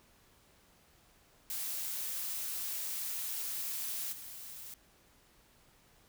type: noise with level steps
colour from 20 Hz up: blue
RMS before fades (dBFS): -38 / -47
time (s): 1.5-4.74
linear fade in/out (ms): 2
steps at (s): 4.12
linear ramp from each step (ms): 10
effects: pink hiss -65 dBFS RMS until 6.08 s